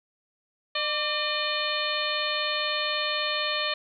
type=harmonic tone with a mistuned harmonic; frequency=604 Hz; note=D5; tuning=48 cents sharp; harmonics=1 / 2 / 3 / 4 / 5 / 6 / 7; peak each=-33 / -33 / -33 / -33 / -33 / -33 / -33 dBFS; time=0.75-3.74 s; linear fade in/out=5 ms; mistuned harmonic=2; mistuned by=-57 cents; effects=none